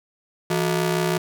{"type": "ring-modulated tone", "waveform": "sawtooth", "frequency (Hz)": 266, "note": "C4", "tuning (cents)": 29, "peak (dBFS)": -13, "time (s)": [0.5, 1.18], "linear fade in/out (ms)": 5, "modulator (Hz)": 100, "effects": []}